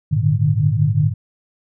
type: tone cluster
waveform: sine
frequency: 102 / 114.6 / 146.9 / 152.4 Hz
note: G#2 / A#2 / D3 / D#3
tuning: -31 / -29 / +1 / -36 cents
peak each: -19 dBFS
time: 0.11-1.14 s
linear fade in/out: 20 ms
effects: none